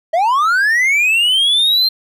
triangle linear sweep, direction up, 622.3 to 4186 Hz, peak -9 dBFS, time 0.13-1.89 s, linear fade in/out 10 ms, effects none

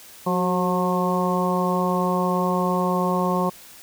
harmonic tone with a mistuned harmonic, 180.3 Hz, F#3, 45 cents flat, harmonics 1 / 2 / 3 / 4 / 5 / 6, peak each -23 / -27 / -27 / -30 / -28 / -26 dBFS, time 0.26-3.5 s, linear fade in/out 10 ms, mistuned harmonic 2, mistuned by +43 cents, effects white hiss -45 dBFS RMS until 3.82 s

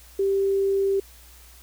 sine tone, 392 Hz, G4, in tune, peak -19 dBFS, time 0.19-1 s, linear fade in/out 5 ms, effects added 60 Hz sine -49 dBFS peak until 1.62 s + white hiss -51 dBFS RMS until 1.62 s

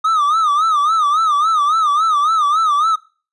triangle tone with vibrato, 1235 Hz, D#6, 13 cents flat, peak -10 dBFS, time 0.04-2.96 s, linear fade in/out 10 ms, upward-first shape sine, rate 3.6 Hz, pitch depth 130 cents each way, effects noise-tail reverb RT60 0.4 s tail -23 dB re dry + resampled to 24000 Hz

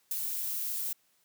violet noise with ADSR envelope, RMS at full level -30 dBFS, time 0.11-0.93 s, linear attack 3 ms, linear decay 18 ms, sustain -4 dB, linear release 4 ms, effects white hiss -70 dBFS RMS until 1.24 s + high-pass 100 Hz 12 dB/octave

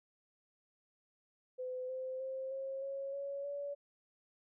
sine tone with pitch steps, 508 / 517.8 / 527.7 / 537.9 / 548.2 / 558.8 / 569.6 Hz, B4 / C5 / C5 / C5 / C#5 / C#5 / C#5, +49 / -18 / +15 / +48 / -19 / +14 / +47 cents, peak -38 dBFS, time 1.58-3.75 s, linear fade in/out 20 ms, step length 310 ms, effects none

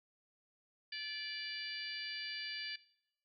harmonic tone with a mistuned harmonic, 586 Hz, D5, 4 cents flat, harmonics 3 / 4 / 5 / 6 / 7 / 8, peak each -47 / -48 / -48 / -52 / -53 / -45 dBFS, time 0.92-2.76 s, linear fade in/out 5 ms, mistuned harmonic 3, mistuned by -25 cents, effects noise-tail reverb RT60 0.8 s tail -20 dB re dry

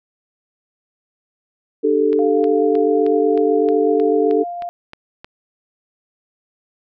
sine chord, D suspended fourth, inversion none, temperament equal with one note detuned, 298.6 / 392 / 440 Hz, D4 / G4 / A4, +29 / 0 / 0 cents, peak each -19 / -19 / -15 dBFS, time 1.83-4.44 s, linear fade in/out 20 ms
click train, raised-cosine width 0.3 ms, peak -19 dBFS, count 11, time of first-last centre 2.13-5.245 s, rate 3.21 Hz
sine tone with tremolo, 698.5 Hz, F5, in tune, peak -23 dBFS, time 2.19-4.69 s, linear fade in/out 0 ms, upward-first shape triangle, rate 5.4 Hz, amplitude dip 25%
effects none

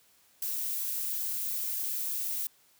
violet noise, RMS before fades -33 dBFS, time 0.42-2.47 s, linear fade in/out 2 ms, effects white hiss -64 dBFS RMS until 2.79 s + high-pass 60 Hz 12 dB/octave

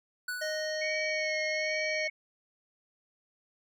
square tone with exponential decay, 1480 Hz, F#6, in tune, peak -32 dBFS, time 0.28-1.11 s, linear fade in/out 5 ms, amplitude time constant 180 ms
harmonic tone, 620 Hz, D#5, 6 cents flat, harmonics 1 / 3 / 5 / 7 / 9 / 10, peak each -33 / -37 / -47 / -41 / -44 / -50 dBFS, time 0.41-2.08 s, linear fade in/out 10 ms
sine tone with vibrato, 2217 Hz, C#7, in tune, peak -32 dBFS, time 0.81-2.1 s, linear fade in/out 10 ms, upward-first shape sine, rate 1.2 Hz, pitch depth 45 cents each way
effects none

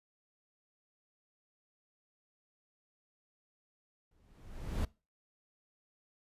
brown noise with exponential growth, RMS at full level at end -31 dBFS, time 4.11-4.85 s, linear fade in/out 5 ms, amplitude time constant 160 ms, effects noise-tail reverb RT60 0.3 s tail -22 dB re dry + resampled to 32000 Hz

